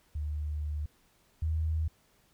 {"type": "tone pair in turn", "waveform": "sine", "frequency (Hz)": [74.9, 79.35], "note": ["D2", "D#2"], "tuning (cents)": [35, 35], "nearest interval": "minor second", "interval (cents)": 100, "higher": "second", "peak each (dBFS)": [-31, -27], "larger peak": "second", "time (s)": [[0.15, 0.86], [1.42, 1.88]], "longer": "first", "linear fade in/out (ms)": 5, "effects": ["pink hiss -67 dBFS RMS until 2.33 s"]}